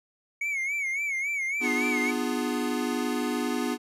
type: tone with vibrato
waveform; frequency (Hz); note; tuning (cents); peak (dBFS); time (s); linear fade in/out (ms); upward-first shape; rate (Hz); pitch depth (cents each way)
triangle; 2217; C#7; 0; -25; 0.41-2.11; 5; sine; 3.6; 98
type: chord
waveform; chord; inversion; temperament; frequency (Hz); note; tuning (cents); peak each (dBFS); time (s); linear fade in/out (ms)
square; B diminished seventh; none; equal with one note detuned; 246.9 / 298.8 / 349.2 / 415.3; B3 / D4 / F4 / Ab4; 0 / +30 / 0 / 0; -30 / -33 / -35 / -35; 1.6-3.78; 50
effects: resampled to 32000 Hz